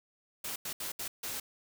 white noise bursts at uneven times, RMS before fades -38 dBFS, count 5, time 0.44-0.56 / 0.65-0.73 / 0.8-0.92 / 0.99-1.08 / 1.23-1.4 s, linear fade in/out 5 ms, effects none

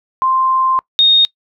sine tone pair in turn, 1046.5 / 3706 Hz, C6 / A#7, 0 / -11 cents, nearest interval octave + minor seventh, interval 2189 cents, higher second, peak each -11 / -6 dBFS, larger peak second, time 0.22-0.79 / 0.99-1.25 s, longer first, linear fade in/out 0 ms, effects noise-tail reverb RT60 0.1 s tail -24 dB re dry

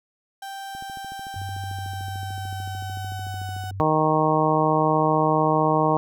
35% pulse tone with pitch glide, 784 to 745.6 Hz, G5 to F#5, 0 to +13 cents, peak -31 dBFS, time 0.42-3.71 s, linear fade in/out 5 ms, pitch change -87 cents, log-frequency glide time 1.74-3.51 s
click train, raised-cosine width 3 ms, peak -31 dBFS, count 41, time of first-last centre 0.75-3.713 s, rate 13.5 Hz
sine tone with vibrato, 96.8 Hz, G2, 21 cents flat, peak -30 dBFS, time 1.36-3.81 s, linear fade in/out 0 ms, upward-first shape sine, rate 1.3 Hz, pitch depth 9 cents each way
harmonic tone, 155.6 Hz, D#3, in tune, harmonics 1 / 2 / 3 / 4 / 5 / 6 / 7, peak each -25 / -25 / -25 / -25 / -25 / -25 / -25 dBFS, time 3.8-5.97 s, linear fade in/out 0 ms
effects none

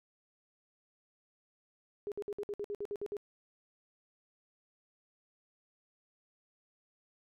sine tone bursts, 409.6 Hz, G#4, 24 cents flat, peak -35 dBFS, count 11, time 2.07-3.168 s, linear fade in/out 0 ms, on 48 ms, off 57 ms, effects none

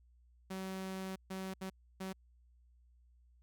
sawtooth tone bursts at uneven times, 189.6 Hz, F#3, 43 cents sharp, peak -36 dBFS, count 4, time 0.5-1.16 / 1.3-1.54 / 1.61-1.7 / 2-2.13 s, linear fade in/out 10 ms, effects added 60 Hz sine -63 dBFS peak until 3.42 s

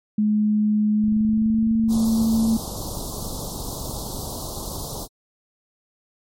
sine tone with pitch glide, 211.6 to 224.1 Hz, G#3 to A3, +33 to +32 cents, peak -16 dBFS, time 0.18-2.57 s, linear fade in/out 5 ms, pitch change +99 cents, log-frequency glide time 0.93-1.69 s
click train, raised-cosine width 5 ms, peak -24 dBFS, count 78, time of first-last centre 1.04-4.275 s, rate 23.8 Hz
pink band-stop noise, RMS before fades -31 dBFS, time 1.88-5.08 s, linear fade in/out 50 ms, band 1100 to 3800 Hz, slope 48 dB/octave
effects MP3 64 kbps

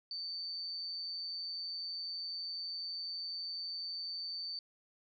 sine tone with amplitude modulation, 4560 Hz, C#8, 48 cents sharp, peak -36 dBFS, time 0.11-4.59 s, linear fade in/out 2 ms, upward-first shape sine, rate 172 Hz, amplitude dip 50%, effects none

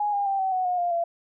sine tone with pitch steps, 830.6 / 807.4 / 784.9 / 763 / 741.7 / 721 / 700.9 / 681.3 Hz, G#5 / G#5 / G5 / G5 / F#5 / F#5 / F5 / F5, 0 / -49 / +2 / -47 / +4 / -45 / +6 / -43 cents, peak -22 dBFS, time 0-1.04 s, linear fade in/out 5 ms, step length 130 ms, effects none

